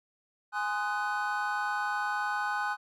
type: chord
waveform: triangle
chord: Ab dominant seventh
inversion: none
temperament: just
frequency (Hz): 830.6 / 1038.3 / 1245.9 / 1495.1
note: Ab5 / C6 / Eb6 / Gb6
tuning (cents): 0 / -14 / +2 / +18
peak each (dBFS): -31 / -36 / -35 / -31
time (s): 0.52-2.77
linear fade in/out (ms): 50
effects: none